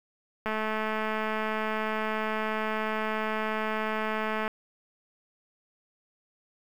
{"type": "click train", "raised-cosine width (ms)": 0.5, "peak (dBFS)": -16, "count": 873, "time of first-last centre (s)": [0.46, 4.478], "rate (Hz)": 217, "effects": ["8-bit"]}